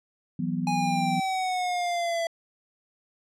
sine chord, E suspended second, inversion none, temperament equal, 164.81 / 185 / 246.9 Hz, E3 / F#3 / B3, 0 / 0 / 0 cents, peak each -30 dBFS, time 0.39-1.2 s, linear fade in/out 5 ms
square exponential sweep, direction down, 829 to 665 Hz, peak -26 dBFS, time 0.67-2.27 s, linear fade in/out 2 ms
effects low-pass 8000 Hz 12 dB/octave

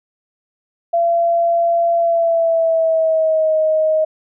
sine tone with pitch glide, 680 to 627.2 Hz, F5 to D#5, -46 to +14 cents, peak -12 dBFS, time 0.93-4.05 s, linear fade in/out 10 ms, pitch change -140 cents, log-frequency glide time 1.94-3.56 s, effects none

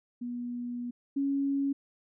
sine tone pair in turn, 242.5 / 277.5 Hz, B3 / C#4, -31 / +2 cents, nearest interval major second, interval 233 cents, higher second, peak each -33 / -26 dBFS, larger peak second, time 0.21-0.91 / 1.16-1.73 s, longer first, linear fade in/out 10 ms, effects none

